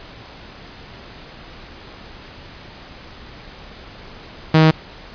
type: tone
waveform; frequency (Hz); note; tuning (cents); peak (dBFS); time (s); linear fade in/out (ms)
sawtooth; 158.1; D#3; +28; -5; 4.54-4.71; 5
effects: pink hiss -39 dBFS RMS until 5.14 s + resampled to 11025 Hz